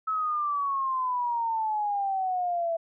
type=exponential sweep; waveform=sine; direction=down; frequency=1301 to 659 Hz; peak=-25 dBFS; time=0.07-2.77 s; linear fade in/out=10 ms; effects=none